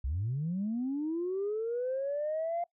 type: linear sweep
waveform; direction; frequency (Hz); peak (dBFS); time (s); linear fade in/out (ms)
sine; up; 58.27 to 698.5; -29; 0.04-2.64; 5
effects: noise-tail reverb RT60 0.1 s tail -21 dB re dry + tanh soft clip ceiling -26 dBFS